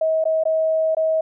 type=tone with dropouts; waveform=sine; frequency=638 Hz; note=D#5; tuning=43 cents sharp; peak=-16 dBFS; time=0.01-1.21 s; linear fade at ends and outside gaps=5 ms; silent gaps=0.241-0.253 / 0.437-0.453 / 0.949-0.968 s; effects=none